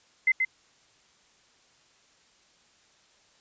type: tone with echo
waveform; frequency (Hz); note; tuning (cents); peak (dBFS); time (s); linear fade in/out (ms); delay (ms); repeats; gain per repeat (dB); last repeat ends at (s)
sine; 2062; C7; -26; -18; 0.27-0.32; 5; 130; 1; -4; 0.45
effects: white hiss -62 dBFS RMS until 3.4 s + resampled to 16000 Hz